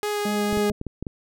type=tone with vibrato; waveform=sawtooth; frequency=415.3 Hz; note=G#4; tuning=in tune; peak=-20 dBFS; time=0.03-0.7 s; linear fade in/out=0 ms; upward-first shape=sine; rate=4.2 Hz; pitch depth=10 cents each way
type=harmonic tone; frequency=207.1 Hz; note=G#3; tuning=5 cents flat; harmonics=1 / 2 / 3; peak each=-24 / -30 / -34 dBFS; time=0.25-0.72 s; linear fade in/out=5 ms
type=clicks; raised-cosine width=3 ms; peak=-17 dBFS; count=7; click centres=0.528 / 0.573 / 0.702 / 0.814 / 0.867 / 1.026 / 1.068 s
effects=none